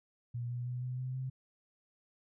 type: tone with pitch steps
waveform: sine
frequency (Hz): 120 / 122.03 / 124.09 / 126.18 / 128.32 / 130.48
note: B2 / B2 / B2 / B2 / C3 / C3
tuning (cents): -49 / -20 / +9 / +38 / -33 / -4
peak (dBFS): -35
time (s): 0.34-1.3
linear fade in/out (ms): 10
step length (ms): 160
effects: none